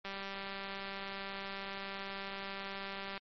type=click train; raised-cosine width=0.3 ms; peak=-26 dBFS; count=614; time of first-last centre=0.05-3.178 s; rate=196 Hz; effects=MP3 32 kbps